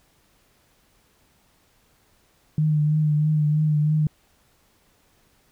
sine tone with vibrato, 152 Hz, D#3, 40 cents flat, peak -17 dBFS, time 2.58-4.07 s, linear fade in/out 2 ms, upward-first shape triangle, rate 3.1 Hz, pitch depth 36 cents each way, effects pink hiss -62 dBFS RMS until 5.51 s

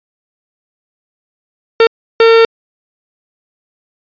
45% pulse tone bursts at uneven times, 455 Hz, A#4, 42 cents flat, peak -4 dBFS, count 2, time 1.8-1.87 / 2.2-2.45 s, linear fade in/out 2 ms, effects resampled to 11025 Hz

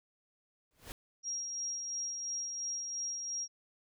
pink noise with exponential growth, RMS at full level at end -41 dBFS, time 0.71-0.92 s, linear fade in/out 0 ms, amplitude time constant 44 ms
sine tone with tremolo, 5630 Hz, F8, 13 cents sharp, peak -34 dBFS, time 1.23-3.48 s, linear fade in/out 50 ms, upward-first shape sine, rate 2.9 Hz, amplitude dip 35%
effects none

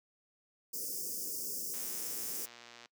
white band-stop noise, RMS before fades -39 dBFS, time 0.73-2.46 s, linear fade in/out 10 ms, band 530 to 4900 Hz, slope 96 dB/octave
click train, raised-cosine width 0.2 ms, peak -34 dBFS, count 134, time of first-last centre 1.74-2.858 s, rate 119 Hz
effects noise-tail reverb RT60 0.1 s tail -22 dB re dry + high-pass 200 Hz 12 dB/octave

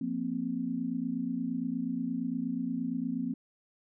sine chord, F suspended fourth, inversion none, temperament equal, 174.61 / 233.1 / 261.6 Hz, F3 / Bb3 / C4, 0 / 0 / 0 cents, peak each -38 / -34 / -33 dBFS, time 0.01-3.34 s, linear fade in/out 5 ms, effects none

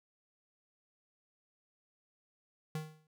square tone with exponential decay, 155.56 Hz, D#3, in tune, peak -34 dBFS, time 2.75-3.07 s, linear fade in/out 2 ms, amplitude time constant 69 ms, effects none

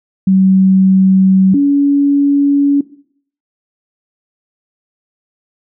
sine tone pair in turn, 190 / 283 Hz, F#3 / C#4, +46 / +36 cents, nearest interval perfect fifth, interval 690 cents, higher second, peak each -6 / -7 dBFS, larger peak first, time 0.27-1.54 / 1.54-2.81 s, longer neither, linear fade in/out 5 ms, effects noise-tail reverb RT60 0.6 s tail -18 dB re dry

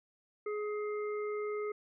harmonic tone, 419.8 Hz, G#4, 19 cents sharp, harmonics 1 / 3 / 5, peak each -34 / -44 / -48 dBFS, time 0.46-1.72 s, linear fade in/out 5 ms, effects none

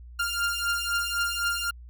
sawtooth beating tone pair, 1396.9 / 1400.8 Hz, F6 / F6, 0 / +5 cents, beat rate 3.9 Hz, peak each -25 dBFS, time 0.19-1.71 s, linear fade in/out 10 ms, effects added 60 Hz sine -42 dBFS peak until 1.89 s

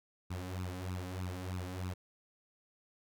sawtooth tone with flanger, 91.5 Hz, F#2, 19 cents flat, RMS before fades -40 dBFS, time 0.3-1.94 s, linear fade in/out 10 ms, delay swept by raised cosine 0.76 to 3.96 ms, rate 3.2 Hz, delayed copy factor +0.8, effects none

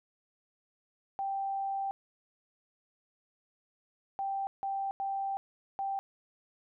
sine tone bursts at uneven times, 784 Hz, G5, in tune, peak -31 dBFS, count 5, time 1.19-1.91 / 4.19-4.47 / 4.63-4.91 / 5-5.37 / 5.79-5.99 s, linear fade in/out 0 ms, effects none

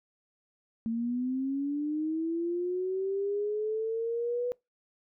sine linear sweep, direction up, 224.2 to 493.9 Hz, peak -28 dBFS, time 0.86-4.52 s, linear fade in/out 0 ms, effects noise-tail reverb RT60 0.2 s tail -24 dB re dry

